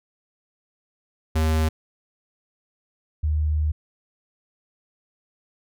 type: tone pair in turn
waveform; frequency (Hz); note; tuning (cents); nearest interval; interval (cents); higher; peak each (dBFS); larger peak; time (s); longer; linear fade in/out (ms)
square / sine; 79 / 76.31; D#2 / D#2; +27 / -33; minor second; 60; first; -19; neither; 1.35-1.69 / 3.23-3.72; second; 10
effects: none